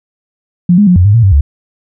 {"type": "tone with pitch steps", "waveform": "sine", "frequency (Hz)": [176.4, 206.6, 179.2, 89.5, 102.6, 116.3, 97.1, 71.3], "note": ["F3", "G#3", "F3", "F2", "G#2", "A#2", "G2", "C#2"], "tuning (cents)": [18, -9, 45, 43, -21, -4, -16, 49], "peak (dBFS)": -3, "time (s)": [0.69, 1.41], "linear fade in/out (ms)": 5, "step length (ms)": 90, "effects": []}